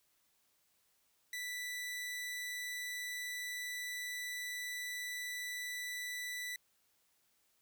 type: tone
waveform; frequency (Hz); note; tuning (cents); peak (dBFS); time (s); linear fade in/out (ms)
sawtooth; 1975.5; B6; 0; -36; 1.33-6.56; 2
effects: white hiss -75 dBFS RMS until 7.61 s